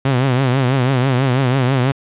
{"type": "tone with vibrato", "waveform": "sawtooth", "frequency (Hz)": 130, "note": "C3", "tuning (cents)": -11, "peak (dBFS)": -9, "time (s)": [0.05, 1.92], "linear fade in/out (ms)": 5, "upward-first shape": "triangle", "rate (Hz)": 6.1, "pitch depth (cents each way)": 130, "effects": ["resampled to 8000 Hz", "7-bit"]}